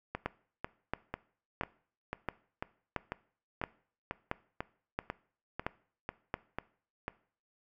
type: two click trains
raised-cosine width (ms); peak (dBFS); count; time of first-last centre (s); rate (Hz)
0.5; -17 / -20; 10 / 15; 0.26-6.341 / 0.15-7.081; 1.48 / 2.02
effects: noise-tail reverb RT60 0.5 s tail -20 dB re dry